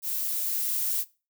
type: noise with level ramp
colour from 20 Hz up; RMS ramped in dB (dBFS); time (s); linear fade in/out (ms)
violet; -30 to -27; 0.02-1.05; 50
effects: noise-tail reverb RT60 0.3 s tail -20 dB re dry